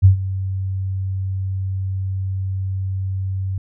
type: tone with ADSR envelope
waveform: sine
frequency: 95.4 Hz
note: G2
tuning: 47 cents flat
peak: -4 dBFS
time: 0.02-3.58 s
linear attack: 30 ms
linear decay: 110 ms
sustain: -16 dB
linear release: 3 ms
effects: none